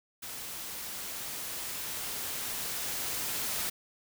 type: noise with level ramp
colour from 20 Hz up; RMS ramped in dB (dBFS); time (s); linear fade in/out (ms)
white; -41 to -33; 0.22-3.7; 10
effects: none